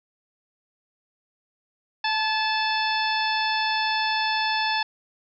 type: harmonic tone with a mistuned harmonic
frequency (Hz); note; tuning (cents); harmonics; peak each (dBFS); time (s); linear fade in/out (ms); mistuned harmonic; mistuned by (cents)
876; A5; -8; 1 / 2 / 3 / 4 / 5 / 6; -25 / -28 / -30 / -31 / -32 / -33; 2.04-4.83; 5; 2; -30
effects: none